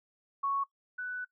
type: tone pair in turn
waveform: sine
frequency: 1108.7 / 1490.2 Hz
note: C#6 / F#6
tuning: 0 / +12 cents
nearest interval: perfect fourth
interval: 512 cents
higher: second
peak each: -28 / -34 dBFS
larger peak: first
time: 0.43-0.64 / 0.98-1.25 s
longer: second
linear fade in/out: 10 ms
effects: noise-tail reverb RT60 0.1 s tail -20 dB re dry